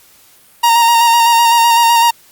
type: tone with vibrato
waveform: 45% pulse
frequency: 932.3 Hz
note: A#5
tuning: in tune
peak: -7 dBFS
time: 0.63-2.11 s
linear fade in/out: 10 ms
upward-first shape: square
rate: 7.9 Hz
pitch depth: 21 cents each way
effects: white hiss -46 dBFS RMS until 2.31 s + Opus 48 kbps